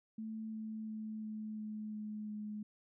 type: tone with pitch steps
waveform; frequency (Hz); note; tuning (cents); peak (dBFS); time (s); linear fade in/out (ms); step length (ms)
sine; 220 / 218.5 / 217 / 215.5 / 214 / 212.5 / 211; A3 / A3 / A3 / A3 / A3 / G#3 / G#3; 0 / -12 / -24 / -36 / -48 / +40 / +28; -40; 0.18-2.63; 5; 350
effects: none